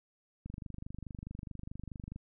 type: click train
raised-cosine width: 5 ms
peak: -30 dBFS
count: 43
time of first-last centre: 0.46-2.16 s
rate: 24.7 Hz
effects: none